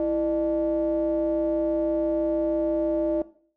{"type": "ring-modulated tone", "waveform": "triangle", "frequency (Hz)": 136.9, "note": "C#3", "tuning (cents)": -21, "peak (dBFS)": -17, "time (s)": [0, 3.22], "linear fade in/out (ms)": 2, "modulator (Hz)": 467, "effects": ["noise-tail reverb RT60 0.5 s tail -17 dB re dry"]}